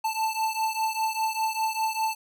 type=beating tone pair; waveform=square; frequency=880 / 885 Hz; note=A5 / A5; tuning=0 / +10 cents; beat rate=5 Hz; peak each=-28 / -30 dBFS; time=0.04-2.15 s; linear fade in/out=10 ms; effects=none